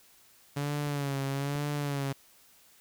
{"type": "tone with vibrato", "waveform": "sawtooth", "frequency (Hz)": 141.6, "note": "C#3", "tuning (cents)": 37, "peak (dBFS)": -26, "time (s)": [0.56, 2.13], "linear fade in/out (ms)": 10, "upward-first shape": "sine", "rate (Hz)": 1.1, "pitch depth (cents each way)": 59}
{"type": "clicks", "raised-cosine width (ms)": 2, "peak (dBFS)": [-36, -31], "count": 2, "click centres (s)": [0.871, 1.556]}
{"effects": ["white hiss -60 dBFS RMS until 2.8 s"]}